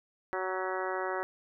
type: harmonic tone with a mistuned harmonic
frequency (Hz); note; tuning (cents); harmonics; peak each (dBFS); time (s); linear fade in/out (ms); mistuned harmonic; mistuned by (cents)
186.7; F#3; +16; 2 / 3 / 4 / 5 / 6 / 7 / 8 / 9 / 10; -36 / -38 / -39 / -40 / -41 / -41 / -42 / -43 / -43; 0.33-1.23; 0; 10; +62
effects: none